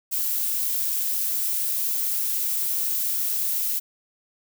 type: noise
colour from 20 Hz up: violet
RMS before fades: -25 dBFS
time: 0.11-3.8 s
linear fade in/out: 20 ms
effects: none